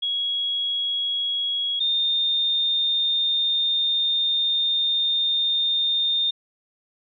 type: tone pair in turn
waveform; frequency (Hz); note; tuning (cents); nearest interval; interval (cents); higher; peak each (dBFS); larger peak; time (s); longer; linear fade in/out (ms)
sine; 3322 / 3638; G#7 / A#7; 0 / -43; major second; 157; second; -22 / -19; second; 0.02-1.8 / 1.8-6.31; second; 10
effects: none